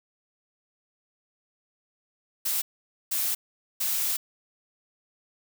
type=noise bursts at uneven times; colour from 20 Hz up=blue; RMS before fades=-27 dBFS; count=3; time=2.45-2.62 / 3.11-3.35 / 3.8-4.17 s; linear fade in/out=10 ms; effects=none